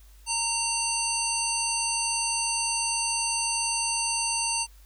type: harmonic tone with a mistuned harmonic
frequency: 918 Hz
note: A#5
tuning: 27 cents flat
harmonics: 1 / 3 / 5 / 7 / 9 / 10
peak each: -32 / -32 / -32 / -32 / -32 / -32 dBFS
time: 0.26-4.67 s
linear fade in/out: 50 ms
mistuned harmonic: 7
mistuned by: -82 cents
effects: added 50 Hz sine -49 dBFS peak until 4.85 s + white hiss -60 dBFS RMS until 4.85 s